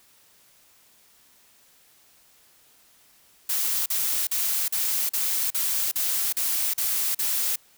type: noise bursts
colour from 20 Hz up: blue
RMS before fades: -25 dBFS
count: 10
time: 3.49-7.559 s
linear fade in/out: 5 ms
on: 370 ms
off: 41 ms
effects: white hiss -58 dBFS RMS until 7.77 s